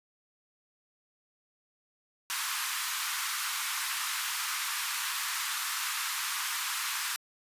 pink high-pass noise, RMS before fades -33 dBFS, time 2.3-7.16 s, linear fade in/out 0 ms, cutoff 1000 Hz, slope 48 dB/octave, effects resampled to 32000 Hz

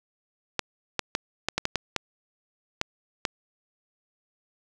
clicks, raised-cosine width 0.2 ms, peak -7 dBFS, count 10, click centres 0.593 / 0.993 / 1.151 / 1.486 / 1.58 / 1.654 / 1.757 / 1.963 / 2.814 / 3.252 s, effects none

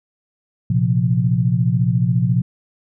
sine chord, Bb suspended second, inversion none, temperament equal, 116.54 / 130.81 / 174.61 Hz, Bb2 / C3 / F3, 0 / 0 / 0 cents, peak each -18 / -18 / -19 dBFS, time 0.7-2.42 s, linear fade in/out 5 ms, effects none

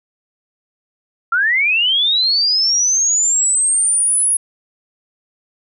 sine linear sweep, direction up, 1336 to 10548 Hz, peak -12 dBFS, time 1.32-4.37 s, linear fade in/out 5 ms, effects none

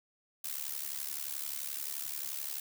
blue noise with amplitude modulation, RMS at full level -35 dBFS, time 0.44-2.6 s, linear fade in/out 5 ms, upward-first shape sine, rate 71.5 Hz, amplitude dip 85%, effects none

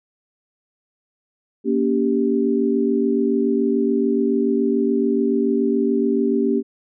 sine chord, G diminished, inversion first, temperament just, 235.2 / 282.2 / 392 Hz, Bb3 / Db4 / G4, +16 / +31 / 0 cents, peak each -20 / -21 / -20 dBFS, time 1.64-6.63 s, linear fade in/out 50 ms, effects none

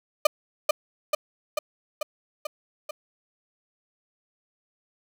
35% pulse tone with echo, 604 Hz, D5, 48 cents sharp, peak -12 dBFS, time 0.25-0.27 s, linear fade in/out 5 ms, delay 440 ms, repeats 6, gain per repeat -3 dB, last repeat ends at 2.91 s, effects none

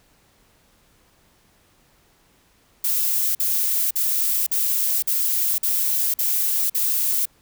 violet noise bursts, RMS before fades -21 dBFS, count 8, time 2.84-7.256 s, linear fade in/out 5 ms, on 510 ms, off 48 ms, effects pink hiss -59 dBFS RMS until 7.41 s

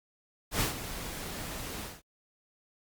pink noise with ADSR envelope, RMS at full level -27 dBFS, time 0.51-2.02 s, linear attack 92 ms, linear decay 130 ms, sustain -12 dB, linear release 200 ms, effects Opus 48 kbps

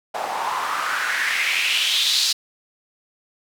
white noise with band-pass filter sweep, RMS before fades -22 dBFS, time 0.14-2.33 s, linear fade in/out 10 ms, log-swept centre 710 to 4600 Hz, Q 3.9, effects none

